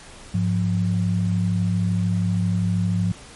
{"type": "tone pair together", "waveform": "sine", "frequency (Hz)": [103.83, 176.69], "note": ["G#2", "F3"], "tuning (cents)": [0, 20], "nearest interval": "major sixth", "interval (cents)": 920, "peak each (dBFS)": -21, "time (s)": [0.34, 3.12], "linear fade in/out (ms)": 5, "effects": ["pink hiss -43 dBFS RMS until 3.35 s", "MP3 48 kbps"]}